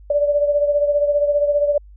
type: beating tone pair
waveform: sine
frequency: 580 / 595 Hz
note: D5 / D5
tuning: -22 / +22 cents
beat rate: 15 Hz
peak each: -15 / -22 dBFS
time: 0.1-1.78 s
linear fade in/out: 5 ms
effects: added 50 Hz sine -40 dBFS peak until 1.96 s